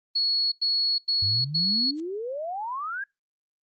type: tone bursts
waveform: sine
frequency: 4359 Hz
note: C#8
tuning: 30 cents flat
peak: -21 dBFS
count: 4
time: 0.15-1.912 s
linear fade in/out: 10 ms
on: 370 ms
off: 94 ms
type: exponential sweep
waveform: sine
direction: up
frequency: 93.6 to 1661.2 Hz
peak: -29 dBFS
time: 1.22-3.04 s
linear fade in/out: 5 ms
type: noise with exponential growth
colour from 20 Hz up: blue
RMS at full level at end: -41 dBFS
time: 1.92-2 s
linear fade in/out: 0 ms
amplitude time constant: 17 ms
effects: noise-tail reverb RT60 0.2 s tail -24 dB re dry + Opus 24 kbps